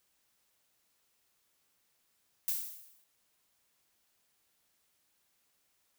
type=noise with exponential decay; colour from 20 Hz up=violet; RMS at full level=-30 dBFS; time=2.48-3.04 s; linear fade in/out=0 ms; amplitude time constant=120 ms; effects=white hiss -75 dBFS RMS until 5.98 s